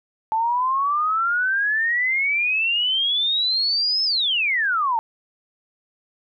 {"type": "exponential two-way sweep", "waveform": "sine", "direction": "up then down", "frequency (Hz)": [873, 5274, 873], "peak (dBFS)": -18, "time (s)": [0.32, 4.99], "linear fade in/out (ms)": 0, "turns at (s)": 4.04, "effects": []}